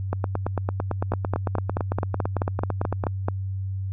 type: two click trains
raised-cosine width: 1 ms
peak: -11 / -10 dBFS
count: 27 / 11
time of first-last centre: 0.13-3.038 / 1.12-3.285 s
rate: 8.94 / 4.62 Hz
effects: added 96 Hz sine -26 dBFS peak until 3.92 s